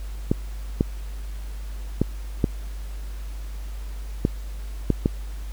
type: clicks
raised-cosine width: 3 ms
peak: -5 dBFS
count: 7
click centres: 0.315 / 0.809 / 2.016 / 2.442 / 4.251 / 4.903 / 5.059 s
effects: added 50 Hz sine -30 dBFS peak until 5.52 s + pink hiss -48 dBFS RMS until 5.52 s